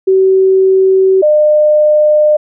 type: tone pair in turn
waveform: sine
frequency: 380.6 / 604.2 Hz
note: F#4 / D5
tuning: +49 / +49 cents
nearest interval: minor sixth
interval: 800 cents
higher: second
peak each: -5 dBFS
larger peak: neither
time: 0.07-1.22 / 1.22-2.37 s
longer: neither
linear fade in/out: 10 ms
effects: none